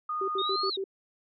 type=tone; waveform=sine; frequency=1230 Hz; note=D#6; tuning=20 cents flat; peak=-29 dBFS; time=0.09-0.7 s; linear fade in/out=5 ms
type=tone bursts; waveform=sine; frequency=387.3 Hz; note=G4; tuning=21 cents flat; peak=-29 dBFS; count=5; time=0.21-0.841 s; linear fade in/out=5 ms; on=71 ms; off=69 ms
type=exponential two-way sweep; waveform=sine; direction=up then down; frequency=3638 to 4492 to 3638 Hz; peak=-30 dBFS; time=0.38-0.77 s; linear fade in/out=10 ms; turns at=0.69 s
effects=none